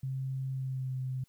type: tone with pitch glide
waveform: sine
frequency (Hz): 132.7 to 129.74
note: C3 to C3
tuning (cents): +25 to -14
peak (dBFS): -32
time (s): 0.03-1.24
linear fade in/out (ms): 5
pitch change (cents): -39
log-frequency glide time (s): 0.5-0.95
effects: white hiss -71 dBFS RMS until 1.28 s